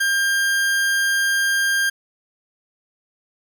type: tone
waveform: 40% pulse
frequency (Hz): 1600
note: G6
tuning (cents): +35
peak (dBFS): -16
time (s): 0-1.9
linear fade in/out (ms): 10
effects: none